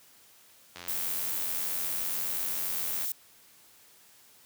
click train, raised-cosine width 0.2 ms, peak -24 dBFS, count 201, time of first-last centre 0.76-3.046 s, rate 87.5 Hz
violet noise, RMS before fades -32 dBFS, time 0.88-3.12 s, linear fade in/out 2 ms
effects white hiss -58 dBFS RMS until 4.45 s + high-pass 60 Hz 12 dB/octave

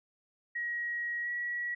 sine tone with pitch glide, 1900 to 1925.4 Hz, A#6 to B6, +33 to -45 cents, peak -32 dBFS, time 0.55-1.75 s, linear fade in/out 10 ms, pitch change +22 cents, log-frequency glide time 1.23-1.28 s, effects none

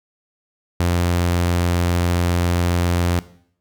sawtooth tone, 87.31 Hz, F2, in tune, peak -12 dBFS, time 0.8-3.19 s, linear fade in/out 0 ms, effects noise-tail reverb RT60 0.6 s tail -17 dB re dry

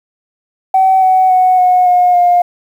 sine tone with pitch steps, 761 / 750.1 / 739.3 / 728.7 / 718.3 / 708 Hz, F#5 / F#5 / F#5 / F#5 / F5 / F5, +48 / +23 / -2 / -27 / +48 / +23 cents, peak -5 dBFS, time 0.74-2.42 s, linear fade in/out 5 ms, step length 280 ms, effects tanh soft clip ceiling -1 dBFS + 7-bit

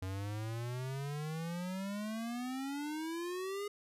square exponential sweep, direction up, 92.5 to 415.3 Hz, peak -38 dBFS, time 0.02-3.68 s, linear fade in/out 5 ms, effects resampled to 32000 Hz

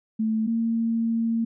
sine tone pair in turn, 220 / 228.4 Hz, A3 / A#3, 0 / -35 cents, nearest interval minor second, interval 65 cents, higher second, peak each -21 dBFS, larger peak neither, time 0.19-0.47 / 0.47-1.45 s, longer second, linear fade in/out 10 ms, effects none

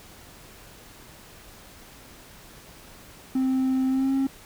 triangle tone with pitch glide, 261.6 to 269.4 Hz, C4 to C#4, 0 to -49 cents, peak -18 dBFS, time 3.35-4.27 s, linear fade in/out 5 ms, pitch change +51 cents, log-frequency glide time 3.88-4.12 s, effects tanh soft clip ceiling -14 dBFS + pink hiss -48 dBFS RMS until 4.45 s

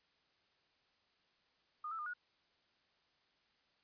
sine tone with pitch steps, 1224 / 1319 / 1213 / 1452 Hz, D#6 / E6 / D#6 / F#6, -29 / +1 / -44 / -33 cents, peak -40 dBFS, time 1.84-2.136 s, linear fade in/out 5 ms, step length 74 ms, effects white hiss -75 dBFS RMS until 3.83 s + resampled to 11025 Hz

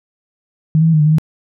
sine tone with pitch steps, 156.7 / 161.8 / 163.3 / 154.7 / 149.9 / 154.9 / 157.5 Hz, D#3 / E3 / E3 / D#3 / D3 / D#3 / D#3, +13 / -32 / -16 / -10 / +36 / -7 / +21 cents, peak -8 dBFS, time 0.75-1.184 s, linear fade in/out 0 ms, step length 62 ms, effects none

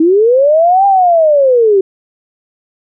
sine linear two-way sweep, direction up then down, 309.7 to 803 to 373.9 Hz, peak -5 dBFS, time 0-1.81 s, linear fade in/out 5 ms, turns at 0.86 s, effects none

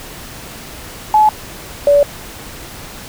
sine tone pair in turn, 856 / 574.3 Hz, A5 / D5, -48 / -39 cents, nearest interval perfect fifth, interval 691 cents, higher first, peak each -6 dBFS, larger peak neither, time 1.14-1.29 / 1.87-2.03 s, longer second, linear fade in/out 2 ms, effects pink hiss -32 dBFS RMS until 3.08 s

